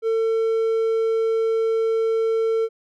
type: tone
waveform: triangle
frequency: 450 Hz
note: A4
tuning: 39 cents sharp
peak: -16 dBFS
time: 0.02-2.69 s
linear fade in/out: 50 ms
effects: none